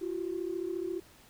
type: tone pair together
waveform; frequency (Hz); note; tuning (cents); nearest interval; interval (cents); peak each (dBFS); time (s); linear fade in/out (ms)
sine; 342.2 / 376.6; F4 / F#4; -35 / +31; major second; 166; -34 / -35; 0.01-1; 10
effects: tanh soft clip ceiling -24 dBFS + pink hiss -58 dBFS RMS until 1.29 s